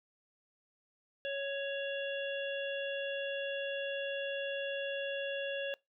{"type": "harmonic tone with a mistuned harmonic", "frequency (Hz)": 554.4, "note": "C#5", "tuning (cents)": 0, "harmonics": [1, 3, 5, 6], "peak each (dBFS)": [-36, -42, -42, -46], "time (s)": [1.25, 5.74], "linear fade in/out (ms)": 0, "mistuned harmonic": 6, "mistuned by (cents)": 32, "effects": ["noise-tail reverb RT60 0.2 s tail -23 dB re dry"]}